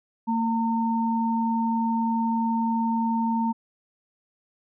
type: tone pair together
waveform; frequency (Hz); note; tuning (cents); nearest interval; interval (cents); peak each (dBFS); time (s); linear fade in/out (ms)
sine; 227.9 / 911.6; A#3 / A#5; -39 / -39; 2 octaves; 2400; -23 / -26; 0.27-3.53; 20
effects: none